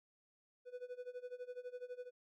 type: tone with tremolo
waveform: triangle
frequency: 495.7 Hz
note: B4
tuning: 6 cents sharp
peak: -40 dBFS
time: 0.65-2.11 s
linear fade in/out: 50 ms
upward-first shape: sine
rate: 12 Hz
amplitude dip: 90%
effects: none